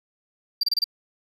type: tone bursts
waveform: triangle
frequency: 4699 Hz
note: D8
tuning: in tune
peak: -18 dBFS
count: 5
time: 0.61-0.842 s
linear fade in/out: 5 ms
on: 24 ms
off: 28 ms
effects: none